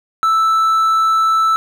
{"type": "tone", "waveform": "triangle", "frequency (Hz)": 1318.5, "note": "E6", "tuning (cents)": 0, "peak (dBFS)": -9, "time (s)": [0.23, 1.56], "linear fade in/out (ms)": 0, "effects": []}